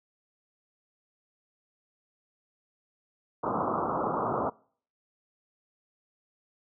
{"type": "low-pass noise", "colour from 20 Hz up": "white", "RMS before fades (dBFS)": -29, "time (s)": [3.43, 4.5], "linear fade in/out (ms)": 10, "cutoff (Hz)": 1300, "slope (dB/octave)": 96, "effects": ["noise-tail reverb RT60 0.5 s tail -24 dB re dry", "high-pass 150 Hz 12 dB/octave"]}